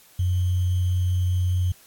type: tone with sample-and-hold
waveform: sine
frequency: 90.5 Hz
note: F#2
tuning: 38 cents flat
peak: -19 dBFS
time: 0.19-1.72 s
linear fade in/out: 5 ms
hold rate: 3150 Hz
effects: white hiss -53 dBFS RMS until 1.86 s + AAC 64 kbps